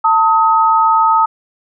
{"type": "tone pair together", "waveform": "sine", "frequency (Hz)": [894, 1266.8], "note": ["A5", "D#6"], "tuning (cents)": [27, 31], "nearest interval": "tritone", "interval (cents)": 604, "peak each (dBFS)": -11, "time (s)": [0.04, 1.26], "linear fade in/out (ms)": 10, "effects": []}